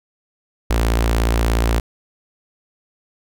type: tone with notch filter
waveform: sawtooth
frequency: 56.9 Hz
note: A#1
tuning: 41 cents flat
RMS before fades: -17 dBFS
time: 0.7-1.8 s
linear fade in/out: 5 ms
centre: 150 Hz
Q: 1.3
effects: none